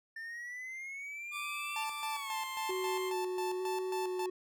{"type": "exponential sweep", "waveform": "triangle", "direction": "up", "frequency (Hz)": [1788, 2766], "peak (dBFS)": -39, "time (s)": [0.16, 1.84], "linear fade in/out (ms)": 5}
{"type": "tone with pitch glide", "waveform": "20% pulse", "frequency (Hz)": [1174.7, 1052.6], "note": ["D6", "C6"], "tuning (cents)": [0, 10], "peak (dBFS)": -34, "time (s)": [1.31, 3.13], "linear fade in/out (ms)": 50, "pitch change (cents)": -190, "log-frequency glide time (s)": [2.11, 2.36]}
{"type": "tone with tremolo", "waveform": "45% pulse", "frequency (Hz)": 880, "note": "A5", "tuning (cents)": 0, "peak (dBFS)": -36, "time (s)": [1.76, 4.26], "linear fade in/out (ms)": 2, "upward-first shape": "square", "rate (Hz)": 3.7, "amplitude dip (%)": 70}
{"type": "tone with vibrato", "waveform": "triangle", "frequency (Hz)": 370, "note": "F#4", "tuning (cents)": 0, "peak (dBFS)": -32, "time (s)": [2.69, 4.3], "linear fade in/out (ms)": 5, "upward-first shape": "square", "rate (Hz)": 1.1, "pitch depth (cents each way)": 13}
{"effects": []}